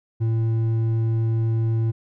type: tone with hard clipping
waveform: sine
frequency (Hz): 113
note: A2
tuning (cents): +47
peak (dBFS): -20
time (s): 0.2-1.92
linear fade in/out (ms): 20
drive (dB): 5
effects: none